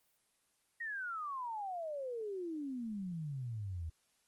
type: exponential sweep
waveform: sine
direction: down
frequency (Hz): 1900 to 77.78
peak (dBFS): -38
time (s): 0.8-3.9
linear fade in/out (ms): 10
effects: white hiss -75 dBFS RMS until 4.27 s + Opus 24 kbps